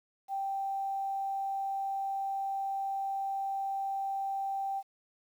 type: tone with quantisation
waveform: sine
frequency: 783 Hz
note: G5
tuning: 2 cents flat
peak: -31 dBFS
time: 0.28-4.83 s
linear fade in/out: 50 ms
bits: 10
effects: none